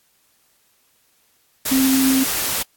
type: tone in noise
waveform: sine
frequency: 265.3 Hz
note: C4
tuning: 24 cents sharp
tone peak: -14 dBFS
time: 1.71-2.24 s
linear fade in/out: 10 ms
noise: white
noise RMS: -22 dBFS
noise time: 1.65-2.63 s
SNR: +5 dB
effects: white hiss -61 dBFS RMS until 2.76 s + AAC 64 kbps